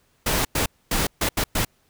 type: noise bursts at uneven times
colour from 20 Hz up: pink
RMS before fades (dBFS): -22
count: 6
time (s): 0.26-0.45 / 0.55-0.66 / 0.91-1.07 / 1.21-1.29 / 1.37-1.44 / 1.55-1.65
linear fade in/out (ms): 5
effects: pink hiss -64 dBFS RMS until 1.89 s